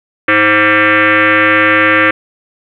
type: tone with frequency modulation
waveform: sine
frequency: 103.83 Hz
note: G#2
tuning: in tune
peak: -6 dBFS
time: 0.28-2.11 s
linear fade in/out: 5 ms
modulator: 422 Hz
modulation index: 5.3
effects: 8-bit